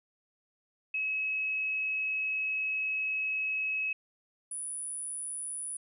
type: tone pair in turn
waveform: sine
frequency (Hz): 2568 / 9825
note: E7 / D#9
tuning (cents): -46 / -23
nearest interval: octave + major seventh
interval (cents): 2323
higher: second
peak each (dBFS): -29 / -35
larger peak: first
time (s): 0.94-3.93 / 4.51-5.77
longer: first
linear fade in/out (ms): 5
effects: none